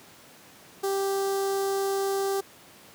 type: tone with notch filter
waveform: sawtooth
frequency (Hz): 392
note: G4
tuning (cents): 0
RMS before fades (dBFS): -27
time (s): 0.83-2.41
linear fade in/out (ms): 10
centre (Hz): 2400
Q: 0.64
effects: pink hiss -51 dBFS RMS until 2.94 s + high-pass 150 Hz 12 dB/octave